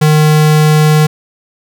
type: tone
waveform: square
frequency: 153.2 Hz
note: D#3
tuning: 27 cents flat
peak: -6 dBFS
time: 0.01-1.07 s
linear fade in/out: 10 ms
effects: none